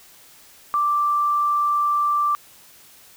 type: tone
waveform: sine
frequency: 1174.7 Hz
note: D6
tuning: in tune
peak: -17 dBFS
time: 0.74-2.35 s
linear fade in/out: 0 ms
effects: white hiss -49 dBFS RMS until 3.16 s